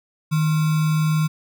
sine tone with sample-and-hold, 156.2 Hz, D#3, 7 cents sharp, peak -16 dBFS, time 0.31-1.28 s, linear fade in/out 20 ms, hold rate 1225 Hz, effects none

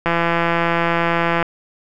click train, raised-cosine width 0.5 ms, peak -3 dBFS, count 232, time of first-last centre 0.06-1.427 s, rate 169 Hz, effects none

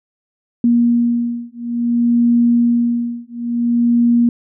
sine beating tone pair, 237 / 237.57 Hz, A#3 / A#3, +29 / +33 cents, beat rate 0.57 Hz, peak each -15 dBFS, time 0.64-4.29 s, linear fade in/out 2 ms, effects none

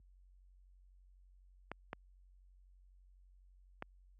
clicks, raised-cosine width 0.5 ms, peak -26 dBFS, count 3, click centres 1.716 / 1.931 / 3.824 s, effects added 46 Hz sine -47 dBFS peak until 4.19 s + high-pass 100 Hz 12 dB/octave

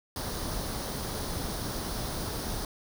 pink noise with comb filter, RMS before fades -34 dBFS, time 0.16-2.65 s, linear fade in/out 2 ms, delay 0.2 ms, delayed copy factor +0.55, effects none

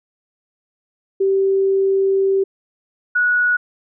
sine tone pair in turn, 388.2 / 1462.6 Hz, G4 / F#6, -17 / -20 cents, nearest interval octave + major seventh, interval 2297 cents, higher second, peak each -13 dBFS, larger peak neither, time 1.2-2.44 / 3.15-3.57 s, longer first, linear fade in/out 10 ms, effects none

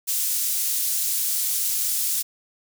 pink high-pass noise, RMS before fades -24 dBFS, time 0.07-2.23 s, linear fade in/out 20 ms, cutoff 7800 Hz, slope 12 dB/octave, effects none

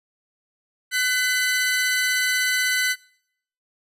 sawtooth tone pair together, 1507.2 / 2015 Hz, F#6 / B6, +32 / +34 cents, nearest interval perfect fourth, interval 502 cents, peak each -19 dBFS, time 0.91-2.96 s, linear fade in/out 50 ms, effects noise-tail reverb RT60 0.7 s tail -24 dB re dry + resampled to 32000 Hz

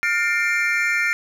triangle tone cluster, 1410 / 1803 / 2117 / 2349 Hz, F6 / A6 / C7 / D7, +16 / +42 / +20 / 0 cents, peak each -22 dBFS, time 0.03-1.13 s, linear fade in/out 0 ms, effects none

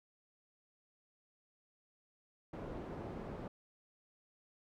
white low-pass noise, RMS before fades -45 dBFS, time 2.53-3.48 s, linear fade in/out 5 ms, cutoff 510 Hz, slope 12 dB/octave, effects none

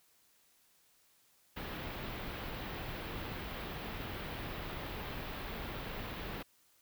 pink band-stop noise, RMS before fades -42 dBFS, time 1.56-6.43 s, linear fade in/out 10 ms, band 3800 to 16000 Hz, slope 24 dB/octave, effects white hiss -69 dBFS RMS until 6.81 s

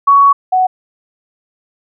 sine tone pair in turn, 1120 / 743.2 Hz, C#6 / F#5, +18 / +7 cents, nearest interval perfect fifth, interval 711 cents, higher first, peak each -4 / -8 dBFS, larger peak first, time 0.07-0.33 / 0.52-0.67 s, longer first, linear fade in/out 10 ms, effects none

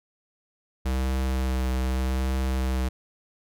square tone with vibrato, 64.8 Hz, C2, 16 cents flat, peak -24 dBFS, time 0.85-2.89 s, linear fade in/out 10 ms, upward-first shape triangle, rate 0.84 Hz, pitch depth 19 cents each way, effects none

